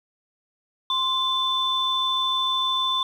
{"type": "tone pair together", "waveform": "sine", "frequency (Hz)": [1046.5, 3520], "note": ["C6", "A7"], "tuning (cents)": [0, 0], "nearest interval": "octave + major sixth", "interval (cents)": 2100, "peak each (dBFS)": [-24, -22], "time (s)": [0.9, 3.03], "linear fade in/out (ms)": 2, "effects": ["tanh soft clip ceiling -13 dBFS", "9-bit"]}